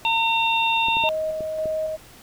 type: harmonic tone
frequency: 910 Hz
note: A#5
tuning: 42 cents flat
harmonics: 1 / 3 / 4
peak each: -21 / -22 / -26 dBFS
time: 0.05-1.09 s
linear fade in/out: 0 ms
type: clicks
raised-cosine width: 2 ms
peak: -21 dBFS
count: 5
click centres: 0.885 / 0.969 / 1.038 / 1.407 / 1.657 s
type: tone with tremolo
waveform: sine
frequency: 628 Hz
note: D#5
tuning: 16 cents sharp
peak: -22 dBFS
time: 1.03-1.97 s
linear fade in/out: 20 ms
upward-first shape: square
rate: 1.8 Hz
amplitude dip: 30%
effects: pink hiss -47 dBFS RMS until 2.22 s